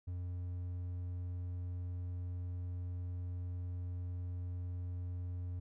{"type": "tone", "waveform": "triangle", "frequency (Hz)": 89.1, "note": "F2", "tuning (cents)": 35, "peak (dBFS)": -36, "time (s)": [0.07, 5.6], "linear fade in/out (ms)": 10, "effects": []}